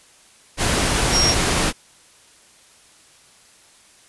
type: tone in noise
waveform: sine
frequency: 5588 Hz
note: F8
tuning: in tune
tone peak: -16 dBFS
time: 1.11-1.35 s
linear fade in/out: 50 ms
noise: pink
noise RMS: -19 dBFS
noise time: 0.57-1.73 s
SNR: 0 dB
effects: white hiss -51 dBFS RMS until 4.08 s + resampled to 24000 Hz